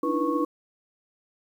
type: tone cluster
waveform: sine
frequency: 290.9 / 306.1 / 333.1 / 488.2 / 1102 Hz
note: D4 / D#4 / E4 / B4 / C#6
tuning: -16 / -28 / +18 / -20 / -11 cents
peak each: -29 dBFS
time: 0.03-0.45 s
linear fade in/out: 5 ms
effects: 9-bit